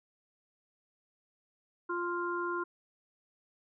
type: harmonic tone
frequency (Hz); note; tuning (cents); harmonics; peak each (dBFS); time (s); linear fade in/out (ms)
349.2; F4; 0; 1 / 3 / 4; -35 / -36 / -37; 1.89-2.64; 10
effects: none